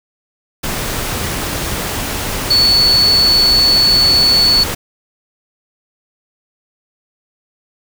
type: tone in noise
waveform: sine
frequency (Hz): 4435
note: C#8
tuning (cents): 0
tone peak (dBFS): -8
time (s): 2.5-4.64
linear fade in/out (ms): 10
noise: pink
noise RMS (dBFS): -20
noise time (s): 0.63-4.75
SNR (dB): +9
effects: none